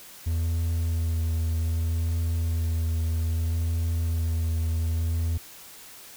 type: tone with vibrato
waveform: triangle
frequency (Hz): 82.41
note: E2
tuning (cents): 0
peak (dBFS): -21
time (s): 0.26-5.38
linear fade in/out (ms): 10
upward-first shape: sine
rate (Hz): 0.63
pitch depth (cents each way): 19
effects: white hiss -46 dBFS RMS until 6.16 s